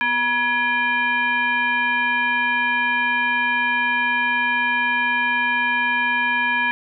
sine tone with frequency modulation, 1677 Hz, G#6, 16 cents sharp, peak -17 dBFS, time 0.01-6.71 s, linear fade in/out 0 ms, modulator 715 Hz, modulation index 1.2, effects none

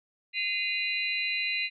sine tone cluster, 2059 / 2473 / 2787 / 4000 Hz, C7 / D#7 / F7 / B7, -28 / -11 / -4 / +21 cents, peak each -33 / -31 / -34 / -34 dBFS, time 0.33-1.7 s, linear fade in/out 50 ms, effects none

